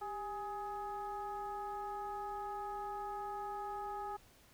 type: tone with frequency modulation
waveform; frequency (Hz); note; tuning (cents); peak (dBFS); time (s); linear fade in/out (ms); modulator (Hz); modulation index
sine; 828; G#5; -5; -39; 0.01-4.17; 10; 431; 0.9
effects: pink hiss -64 dBFS RMS until 4.53 s